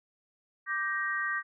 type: chord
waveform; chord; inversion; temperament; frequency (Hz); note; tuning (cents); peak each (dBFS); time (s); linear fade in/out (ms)
sine; G minor; second; just; 1176 / 1568 / 1881.6; D6 / G6 / Bb6; +2 / 0 / +16; -35 / -33 / -32; 0.66-1.43; 50
effects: none